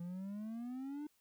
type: exponential sweep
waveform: triangle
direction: up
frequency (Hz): 170 to 303.2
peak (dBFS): -39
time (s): 0-1.07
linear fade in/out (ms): 5
effects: white hiss -75 dBFS RMS until 1.2 s